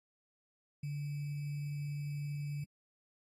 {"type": "tone with sample-and-hold", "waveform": "sine", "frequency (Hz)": 145, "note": "D3", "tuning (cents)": -22, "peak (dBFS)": -36, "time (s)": [0.83, 2.64], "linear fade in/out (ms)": 5, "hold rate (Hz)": 2450, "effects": ["AAC 32 kbps"]}